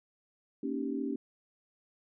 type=chord; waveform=sine; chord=Eb dominant seventh; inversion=second; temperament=equal; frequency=233.1 / 277.2 / 311.1 / 392 Hz; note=Bb3 / Db4 / Eb4 / G4; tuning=0 / 0 / 0 / 0 cents; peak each=-38 / -34 / -40 / -39 dBFS; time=0.63-1.16 s; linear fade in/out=5 ms; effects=none